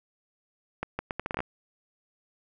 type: accelerating click train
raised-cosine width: 0.5 ms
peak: -15 dBFS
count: 10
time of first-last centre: 0.83-1.404 s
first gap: 160 ms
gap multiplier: 0.74
effects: none